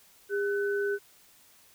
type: tone pair together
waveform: sine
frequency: 404 / 1506 Hz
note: G#4 / F#6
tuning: -48 / +30 cents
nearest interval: octave + major seventh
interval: 2278 cents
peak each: -27 / -33 dBFS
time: 0.29-0.99 s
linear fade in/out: 50 ms
effects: white hiss -59 dBFS RMS until 1.74 s